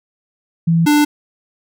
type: tone pair in turn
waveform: sine / square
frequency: 166 / 295.8 Hz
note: E3 / D4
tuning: +12 / +13 cents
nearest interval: minor seventh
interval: 1001 cents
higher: second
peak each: -10 dBFS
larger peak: neither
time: 0.67-0.86 / 0.86-1.05 s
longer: neither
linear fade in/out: 10 ms
effects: none